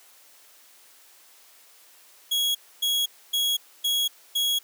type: tone bursts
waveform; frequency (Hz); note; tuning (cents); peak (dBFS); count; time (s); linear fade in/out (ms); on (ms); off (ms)
40% pulse; 3322; G#7; 0; -21; 5; 2.31-4.59; 10; 240; 270
effects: white hiss -54 dBFS RMS until 4.63 s + high-pass 400 Hz 12 dB/octave